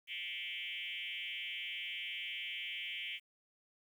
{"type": "tone with frequency modulation", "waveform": "sine", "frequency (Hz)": 2670, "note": "E7", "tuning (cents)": 22, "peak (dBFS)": -39, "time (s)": [0.07, 3.2], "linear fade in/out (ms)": 50, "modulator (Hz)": 179, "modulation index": 3.3, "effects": ["11-bit"]}